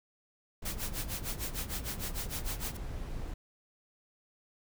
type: noise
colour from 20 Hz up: brown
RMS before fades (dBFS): -39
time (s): 0.62-3.34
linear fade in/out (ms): 5
type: noise with tremolo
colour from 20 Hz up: white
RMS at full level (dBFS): -37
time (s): 0.65-2.77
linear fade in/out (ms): 5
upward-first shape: sine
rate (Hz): 6.6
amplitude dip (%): 95
effects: none